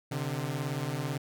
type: beating tone pair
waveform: sawtooth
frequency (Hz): 130.81 / 148.81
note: C3 / D3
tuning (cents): 0 / +23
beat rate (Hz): 18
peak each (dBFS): -30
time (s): 0.11-1.18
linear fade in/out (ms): 10
effects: none